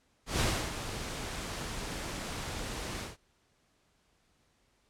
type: noise with ADSR envelope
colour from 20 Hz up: pink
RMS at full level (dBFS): -28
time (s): 0.26-3.17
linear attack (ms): 140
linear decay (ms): 300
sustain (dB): -10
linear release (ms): 160
effects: pink hiss -71 dBFS RMS until 4.89 s + low-pass 9000 Hz 12 dB/octave